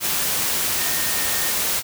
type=tone in noise; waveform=sine; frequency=1836 Hz; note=A#6; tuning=27 cents flat; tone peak=-32 dBFS; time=0.76-1.55 s; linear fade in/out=50 ms; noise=white; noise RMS=-22 dBFS; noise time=0-1.83 s; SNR=-13 dB; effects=none